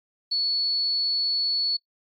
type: tone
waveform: sine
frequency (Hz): 4415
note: C#8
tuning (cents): -8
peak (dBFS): -22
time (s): 0.31-1.77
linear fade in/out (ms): 10
effects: noise-tail reverb RT60 0.1 s tail -21 dB re dry + AAC 48 kbps